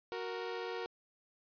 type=tone pair together; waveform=sawtooth; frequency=370 / 466.2 Hz; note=F#4 / A#4; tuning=0 / 0 cents; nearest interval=major third; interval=400 cents; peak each=-38 / -36 dBFS; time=0.12-0.86 s; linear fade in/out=0 ms; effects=resampled to 11025 Hz